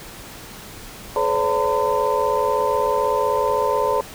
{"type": "tone cluster", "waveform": "sine", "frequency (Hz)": [426.1, 512, 568, 908, 1015], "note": ["G#4", "C5", "C#5", "A#5", "B5"], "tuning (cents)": [44, -38, 42, -46, 47], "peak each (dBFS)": -23, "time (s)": [1.16, 4.01], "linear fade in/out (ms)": 2, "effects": ["tanh soft clip ceiling -7 dBFS", "pink hiss -38 dBFS RMS until 4.14 s"]}